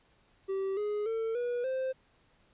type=tone with pitch steps; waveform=triangle; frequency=386.9 / 417.1 / 449.6 / 484.7 / 522.5 Hz; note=G4 / G#4 / A4 / B4 / C5; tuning=-23 / +7 / +37 / -32 / -2 cents; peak=-28 dBFS; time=0.48-1.93 s; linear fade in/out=20 ms; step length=290 ms; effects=pink hiss -67 dBFS RMS until 2.53 s + resampled to 8000 Hz